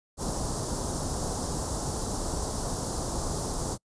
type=band-stop noise; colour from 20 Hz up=pink; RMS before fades=-31 dBFS; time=0.17-3.78 s; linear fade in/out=50 ms; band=1100 to 5100 Hz; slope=24 dB/octave; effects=noise-tail reverb RT60 0.1 s tail -26 dB re dry + resampled to 22050 Hz